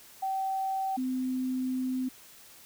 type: tone pair in turn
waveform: sine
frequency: 770 / 257 Hz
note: G5 / C4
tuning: -31 / -31 cents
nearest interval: octave + perfect fifth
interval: 1900 cents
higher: first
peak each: -28 dBFS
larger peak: neither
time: 0.22-0.97 / 0.97-2.09 s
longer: second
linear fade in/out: 10 ms
effects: white hiss -53 dBFS RMS until 2.65 s